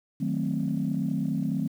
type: chord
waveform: sine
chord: D# diminished seventh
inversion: none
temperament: equal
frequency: 155.56 / 185 / 220 / 261.6 Hz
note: D#3 / F#3 / A3 / C4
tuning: 0 / 0 / 0 / 0 cents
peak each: -30 dBFS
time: 0.2-1.68 s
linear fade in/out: 10 ms
effects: tanh soft clip ceiling -17 dBFS + 9-bit